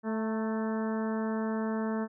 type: harmonic tone with a mistuned harmonic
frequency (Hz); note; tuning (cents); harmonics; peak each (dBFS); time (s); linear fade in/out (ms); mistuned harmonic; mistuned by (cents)
220; A3; 0; 1 / 2 / 3 / 4 / 5 / 6 / 7 / 8; -30 / -36 / -40 / -42 / -44 / -46 / -47 / -48; 0.03-2.08; 50; 4; +31
effects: none